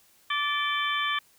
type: harmonic tone with a mistuned harmonic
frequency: 583 Hz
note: D5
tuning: 13 cents flat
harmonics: 2 / 3 / 4 / 5 / 6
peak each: -29 / -31 / -32 / -33 / -34 dBFS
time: 0.3-1.19 s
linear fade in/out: 5 ms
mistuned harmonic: 5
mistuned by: +100 cents
effects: white hiss -61 dBFS RMS until 1.38 s